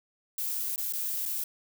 violet noise with dropouts, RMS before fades -32 dBFS, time 0.38-1.44 s, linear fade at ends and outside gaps 2 ms, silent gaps 0.76-0.779 / 0.925-0.934 / 1.255-1.259 s, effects none

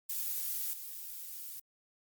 violet noise with level steps, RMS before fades -36 / -44 dBFS, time 0.09-1.6 s, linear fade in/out 10 ms, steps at 0.73 s, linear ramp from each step 2 ms, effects Opus 48 kbps

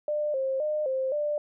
sine tone with pitch steps, 598 / 532 / 607 / 526 / 593 Hz, D5 / C5 / D#5 / C5 / D5, +31 / +29 / -43 / +9 / +17 cents, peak -25 dBFS, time 0.08-1.38 s, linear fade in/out 2 ms, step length 260 ms, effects none

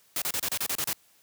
white noise bursts, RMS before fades -29 dBFS, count 9, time 0.16-0.931 s, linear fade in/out 2 ms, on 59 ms, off 30 ms, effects white hiss -62 dBFS RMS until 1.22 s + high-pass 60 Hz 12 dB/octave

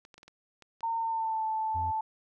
clicks, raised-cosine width 0.2 ms, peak -34 dBFS, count 7, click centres 0.051 / 0.142 / 0.18 / 0.231 / 0.28 / 0.623 / 0.807 s
sine tone with pitch glide, 913 to 877.8 Hz, A#5 to A5, -36 to -4 cents, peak -28 dBFS, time 0.83-2.01 s, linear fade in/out 5 ms, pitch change -68 cents, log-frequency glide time 0.96-1.45 s
triangle tone, 87.4 Hz, F2, 2 cents sharp, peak -33 dBFS, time 1.74-1.92 s, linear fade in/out 20 ms
effects none

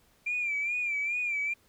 sine tone with vibrato, 2373 Hz, D7, 17 cents sharp, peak -27 dBFS, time 0.26-1.54 s, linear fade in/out 10 ms, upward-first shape sine, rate 2.4 Hz, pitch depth 72 cents each way, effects tanh soft clip ceiling -23 dBFS + pink hiss -65 dBFS RMS until 1.68 s

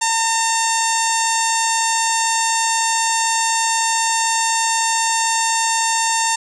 sawtooth tone with low-pass filter, 907 Hz, A#5, 48 cents flat, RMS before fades -18 dBFS, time 0.01-6.36 s, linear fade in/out 10 ms, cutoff 7500 Hz, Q 5.9, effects none

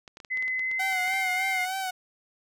clicks, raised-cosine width 0.2 ms, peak -27 dBFS, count 12, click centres 0.078 / 0.171 / 0.202 / 0.248 / 0.373 / 0.425 / 0.48 / 0.594 / 0.714 / 0.926 / 1.078 / 1.138 s
sine tone with pitch glide, 2033 to 2110 Hz, B6 to C7, +50 to +14 cents, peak -26 dBFS, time 0.3-1.66 s, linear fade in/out 20 ms, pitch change +64 cents, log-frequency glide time 0.56-1.22 s
sawtooth tone with vibrato, 752 Hz, F#5, 28 cents sharp, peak -25 dBFS, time 0.79-1.91 s, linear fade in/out 10 ms, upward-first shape sine, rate 3.3 Hz, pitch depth 46 cents each way
effects none

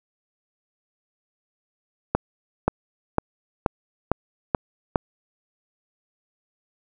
accelerating click train, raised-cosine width 1 ms, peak -4 dBFS, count 7, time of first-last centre 2.15-4.958 s, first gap 530 ms, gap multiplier 0.95, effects none

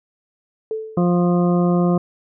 sine tone with exponential decay, 438.9 Hz, A4, 4 cents flat, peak -19 dBFS, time 0.71-1.27 s, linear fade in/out 1 ms, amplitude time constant 120 ms
harmonic tone, 175.9 Hz, F3, 13 cents sharp, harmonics 1 / 2 / 3 / 4 / 6 / 7, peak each -15 / -21 / -25 / -27 / -31 / -32 dBFS, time 0.97-1.98 s, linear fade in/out 5 ms
effects none

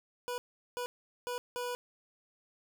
25% pulse tone bursts at uneven times, 490 Hz, B4, 14 cents flat, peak -31 dBFS, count 4, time 0.28-0.38 / 0.77-0.86 / 1.27-1.38 / 1.56-1.75 s, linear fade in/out 0 ms, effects none

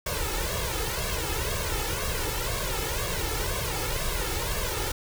pink noise with flanger, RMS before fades -29 dBFS, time 0.06-4.92 s, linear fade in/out 5 ms, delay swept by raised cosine 1.8 to 2.32 ms, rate 2 Hz, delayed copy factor +0.85, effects none

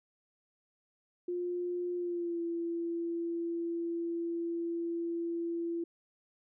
sine tone with pitch glide, 353.8 to 338 Hz, F4 to E4, +23 to +43 cents, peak -32 dBFS, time 1.28-5.84 s, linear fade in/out 5 ms, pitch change -80 cents, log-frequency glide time 1.96-2.41 s, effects none

